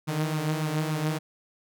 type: tone with flanger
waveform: sawtooth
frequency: 154.8 Hz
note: D#3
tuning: 9 cents flat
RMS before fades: -28 dBFS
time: 0.07-1.19 s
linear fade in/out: 20 ms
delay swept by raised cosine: 0.75 to 6.45 ms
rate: 3.5 Hz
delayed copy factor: +0.55
effects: none